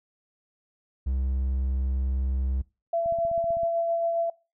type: tone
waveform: triangle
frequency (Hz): 65.6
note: C2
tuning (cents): +5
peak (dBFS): -22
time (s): 1.06-2.62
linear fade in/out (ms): 10
type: tone with tremolo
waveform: sine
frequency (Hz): 673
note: E5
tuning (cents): +36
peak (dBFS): -22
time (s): 2.93-4.3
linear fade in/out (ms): 5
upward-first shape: sine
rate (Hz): 7.3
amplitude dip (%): 30
type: click train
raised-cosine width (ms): 5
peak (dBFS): -31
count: 10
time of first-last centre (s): 3.06-3.633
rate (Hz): 15.7
effects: noise-tail reverb RT60 0.3 s tail -23 dB re dry